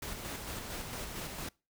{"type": "noise with tremolo", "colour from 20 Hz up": "pink", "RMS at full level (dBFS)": -40, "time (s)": [0.02, 1.49], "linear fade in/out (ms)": 5, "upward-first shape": "square", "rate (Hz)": 4.4, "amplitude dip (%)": 30, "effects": ["noise-tail reverb RT60 0.3 s tail -24 dB re dry"]}